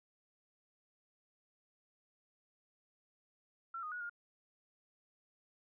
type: tone with pitch steps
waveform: sine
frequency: 1353 / 1238 / 1457 / 1416 Hz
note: E6 / D#6 / F#6 / F6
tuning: +45 / -9 / -27 / +23 cents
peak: -40 dBFS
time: 3.74-4.096 s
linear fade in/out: 5 ms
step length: 89 ms
effects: none